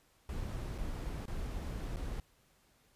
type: noise with dropouts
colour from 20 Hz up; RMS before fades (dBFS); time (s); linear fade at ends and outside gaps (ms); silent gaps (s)
brown; -39; 0.29-2.2; 1; 0.78-0.784 / 1.256-1.28 / 1.96-1.968
effects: pink hiss -69 dBFS RMS until 2.95 s + resampled to 32000 Hz